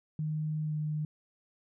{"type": "tone with pitch glide", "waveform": "sine", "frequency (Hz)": [154.2, 152.34], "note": ["D#3", "D#3"], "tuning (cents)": [-15, -36], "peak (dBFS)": -30, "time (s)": [0.19, 1.05], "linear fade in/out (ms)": 2, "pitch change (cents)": -21, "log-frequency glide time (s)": [0.63, 0.74], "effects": []}